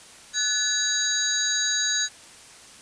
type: tone cluster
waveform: sine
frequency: 1488 / 1715 / 3873 / 4732 / 6630 Hz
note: F#6 / A6 / B7 / D8 / G#8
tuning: +9 / -45 / -35 / +12 / -4 cents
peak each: -32 / -30 / -27 / -31 / -25 dBFS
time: 0.33-2.09 s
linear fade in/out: 50 ms
effects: white hiss -47 dBFS RMS until 2.81 s + resampled to 22050 Hz